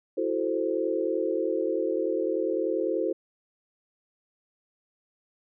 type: chord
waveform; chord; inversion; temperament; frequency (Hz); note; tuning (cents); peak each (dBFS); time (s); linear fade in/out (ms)
sine; F# half-diminished seventh; third; equal; 329.6 / 370 / 440 / 523.3; E4 / F#4 / A4 / C5; 0 / 0 / 0 / 0; -30; 0.17-3.13; 10
effects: none